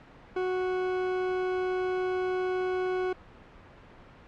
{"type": "tone", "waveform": "40% pulse", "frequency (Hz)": 369, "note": "F#4", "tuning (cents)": -5, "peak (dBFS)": -26, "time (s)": [0.36, 3.13], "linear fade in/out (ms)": 5, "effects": ["pink hiss -51 dBFS RMS until 4.27 s", "low-pass 2000 Hz 12 dB/octave"]}